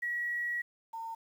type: tone pair in turn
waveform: sine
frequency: 1919 / 907.9 Hz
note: A#6 / A#5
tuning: +50 / -46 cents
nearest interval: octave + minor second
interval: 1296 cents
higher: first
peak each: -31 / -37 dBFS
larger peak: first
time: 0.02-0.62 / 0.93-1.15 s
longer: first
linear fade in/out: 10 ms
effects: 10-bit